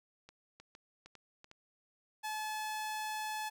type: clicks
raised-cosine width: 0.2 ms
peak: -36 dBFS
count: 7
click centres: 0.29 / 0.6 / 0.751 / 1.06 / 1.153 / 1.444 / 1.514 s
type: tone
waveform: sawtooth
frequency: 860 Hz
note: A5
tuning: 40 cents flat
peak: -33 dBFS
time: 2.23-3.5 s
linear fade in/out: 20 ms
effects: none